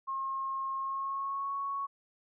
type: tone with pitch glide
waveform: sine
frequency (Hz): 1075 to 1109.7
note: C6 to C#6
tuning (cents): +47 to +2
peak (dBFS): -32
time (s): 0.07-1.87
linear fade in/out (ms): 20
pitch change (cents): +55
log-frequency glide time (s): 0.77-1.53
effects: none